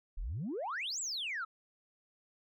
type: exponential two-way sweep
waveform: sine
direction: up then down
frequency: 30.87 to 7970 to 1252 Hz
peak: -34 dBFS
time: 0.17-1.45 s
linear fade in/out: 10 ms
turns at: 1 s
effects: tanh soft clip ceiling -32 dBFS